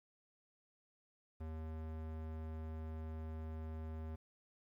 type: tone with low-pass filter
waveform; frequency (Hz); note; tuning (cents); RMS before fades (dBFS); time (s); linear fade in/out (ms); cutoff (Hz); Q
square; 79.3; D#2; +33; -45; 1.4-4.16; 10; 1500; 0.5
effects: 12-bit